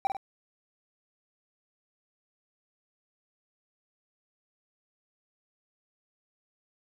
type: tone with echo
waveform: triangle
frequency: 780 Hz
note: G5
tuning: 9 cents flat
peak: -20 dBFS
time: 0.05-0.07 s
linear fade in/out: 0 ms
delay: 49 ms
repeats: 2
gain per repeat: -6 dB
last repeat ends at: 0.168 s
effects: none